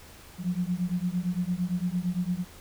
sine beating tone pair, 174.61 / 183.41 Hz, F3 / F#3, 0 / -15 cents, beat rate 8.8 Hz, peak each -29 dBFS, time 0.38-2.45 s, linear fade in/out 50 ms, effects added 80 Hz sine -54 dBFS peak until 2.6 s + pink hiss -50 dBFS RMS until 2.6 s

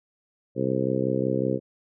harmonic tone, 65.41 Hz, C2, in tune, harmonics 2 / 3 / 4 / 5 / 6 / 7 / 8, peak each -30 / -30 / -30 / -30 / -30 / -30 / -30 dBFS, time 0.55-1.6 s, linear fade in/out 50 ms, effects none

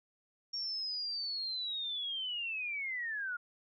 sine linear sweep, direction down, 5560 to 1396.9 Hz, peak -35 dBFS, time 0.53-3.37 s, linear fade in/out 10 ms, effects none

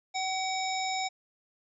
harmonic tone with a mistuned harmonic, 757 Hz, F#5, 39 cents sharp, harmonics 1 / 3 / 5 / 7 / 9, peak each -31 / -36 / -38 / -39 / -41 dBFS, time 0.14-1.09 s, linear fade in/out 20 ms, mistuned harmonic 9, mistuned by +67 cents, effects none

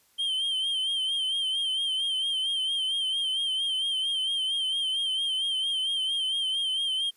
triangle tone with vibrato, 3142 Hz, G7, 3 cents sharp, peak -24 dBFS, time 0.18-7.11 s, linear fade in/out 20 ms, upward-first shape sine, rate 4.4 Hz, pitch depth 57 cents each way, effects white hiss -64 dBFS RMS until 7.16 s + resampled to 32000 Hz

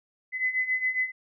sine beating tone pair, 2018 / 2025.3 Hz, B6 / B6, +37 / +43 cents, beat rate 7.3 Hz, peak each -30 / -26 dBFS, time 0.32-1.12 s, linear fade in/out 50 ms, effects none

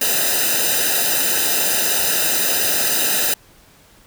white noise with comb filter, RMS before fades -18 dBFS, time 0.01-3.34 s, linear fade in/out 5 ms, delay 0.9 ms, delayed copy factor -1, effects pink hiss -50 dBFS RMS until 4.06 s

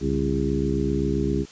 harmonic tone with a mistuned harmonic, 67.6 Hz, C#2, 43 cents flat, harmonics 1 / 2 / 3 / 4 / 5 / 6, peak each -28 / -28 / -28 / -28 / -28 / -28 dBFS, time 0-1.46 s, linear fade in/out 50 ms, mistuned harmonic 2, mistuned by +120 cents, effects white hiss -47 dBFS RMS until 1.51 s + resampled to 16000 Hz

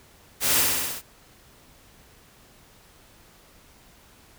white noise with echo, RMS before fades -23 dBFS, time 0.4-0.65 s, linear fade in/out 50 ms, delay 62 ms, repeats 6, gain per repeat -2 dB, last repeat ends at 1.022 s, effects pink hiss -54 dBFS RMS until 4.38 s

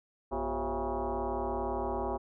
sine tone with frequency modulation, 207.7 Hz, G#3, in tune, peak -30 dBFS, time 0.31-2.18 s, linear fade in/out 20 ms, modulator 151 Hz, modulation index 5.4, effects none

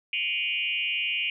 sine tone with frequency modulation, 2631 Hz, E7, 4 cents flat, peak -25 dBFS, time 0.13-1.3 s, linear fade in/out 2 ms, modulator 169 Hz, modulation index 2.1, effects none

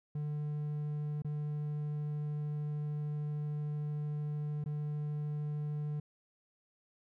triangle tone with dropouts, 148.9 Hz, D3, 24 cents sharp, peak -32 dBFS, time 0.15-6 s, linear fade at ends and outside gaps 5 ms, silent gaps 1.221-1.246 / 4.641-4.659 s, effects none

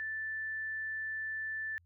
sine tone, 1760 Hz, A6, in tune, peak -35 dBFS, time 0-1.78 s, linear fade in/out 0 ms, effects added 86 Hz sine -63 dBFS peak until 1.85 s

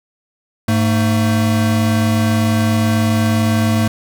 square tone pair together, 104 / 223.3 Hz, G#2 / A3, +3 / +26 cents, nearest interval octave + minor second, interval 1323 cents, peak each -16 dBFS, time 0.68-3.88 s, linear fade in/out 5 ms, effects none

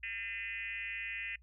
sine tone with frequency modulation, 2249 Hz, C#7, 24 cents sharp, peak -37 dBFS, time 0.03-1.36 s, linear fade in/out 5 ms, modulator 216 Hz, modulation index 2.1, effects noise-tail reverb RT60 0.1 s tail -26 dB re dry + added 60 Hz sine -58 dBFS peak until 1.42 s

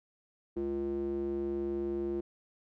square tone with band-pass filter, 69.5 Hz, C#2, 5 cents sharp, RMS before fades -34 dBFS, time 0.56-2.21 s, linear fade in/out 10 ms, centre 330 Hz, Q 5.8, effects none

